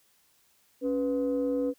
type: tone pair together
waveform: sine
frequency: 277.2 / 493.9 Hz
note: C#4 / B4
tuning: 0 / 0 cents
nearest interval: minor seventh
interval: 1000 cents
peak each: -27 dBFS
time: 0.81-1.74 s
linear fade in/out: 50 ms
effects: tanh soft clip ceiling -20 dBFS + white hiss -66 dBFS RMS until 1.78 s